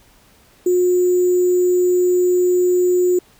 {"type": "tone with sample-and-hold", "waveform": "sine", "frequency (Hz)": 360, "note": "F#4", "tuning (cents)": -47, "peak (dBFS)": -12, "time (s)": [0.66, 3.19], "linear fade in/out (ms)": 5, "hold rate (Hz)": 7350, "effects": ["pink hiss -52 dBFS RMS until 3.39 s"]}